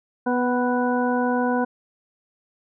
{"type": "harmonic tone with a mistuned harmonic", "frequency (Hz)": 246.9, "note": "B3", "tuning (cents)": 0, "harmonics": [1, 2, 3, 4, 6], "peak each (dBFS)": [-22, -25, -27, -28, -30], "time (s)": [0.26, 1.65], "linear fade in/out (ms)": 10, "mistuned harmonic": 3, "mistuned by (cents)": 16, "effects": []}